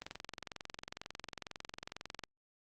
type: click train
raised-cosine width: 0.2 ms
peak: -25 dBFS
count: 50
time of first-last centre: 0.02-2.237 s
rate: 22.1 Hz
effects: Opus 32 kbps

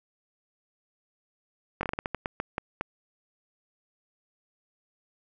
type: slowing click train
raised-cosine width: 0.5 ms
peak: -14 dBFS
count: 12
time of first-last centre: 1.81-2.81 s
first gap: 21 ms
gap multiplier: 1.27
effects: none

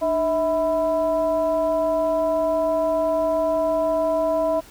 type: tone with frequency modulation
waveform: sine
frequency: 647 Hz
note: E5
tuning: 32 cents flat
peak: -18 dBFS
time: 0.01-4.61 s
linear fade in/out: 20 ms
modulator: 346 Hz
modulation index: 0.67
effects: pink hiss -47 dBFS RMS until 4.7 s

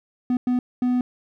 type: tone bursts at uneven times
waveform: triangle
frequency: 248.6 Hz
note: B3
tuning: 12 cents sharp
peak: -16 dBFS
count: 3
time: 0.3-0.37 / 0.47-0.59 / 0.82-1.01 s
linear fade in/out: 2 ms
effects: none

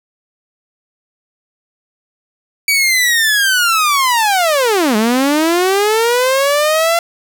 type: linear two-way sweep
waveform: sawtooth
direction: down then up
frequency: 2293 to 207.7 to 686 Hz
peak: -7 dBFS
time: 2.68-6.99 s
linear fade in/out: 2 ms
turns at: 4.96 s
effects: none

